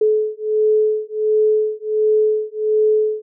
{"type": "beating tone pair", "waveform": "sine", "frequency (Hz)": [429.2, 430.6], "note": ["A4", "A4"], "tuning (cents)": [-43, -37], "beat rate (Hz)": 1.4, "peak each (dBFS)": -17, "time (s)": [0.01, 3.22], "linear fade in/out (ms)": 5, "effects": []}